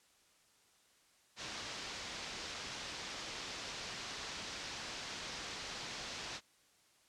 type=low-pass noise; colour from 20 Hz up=white; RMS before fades=-45 dBFS; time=1.36-6.41 s; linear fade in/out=50 ms; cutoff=5900 Hz; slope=24 dB/octave; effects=white hiss -69 dBFS RMS until 7.08 s + low-pass 9000 Hz 12 dB/octave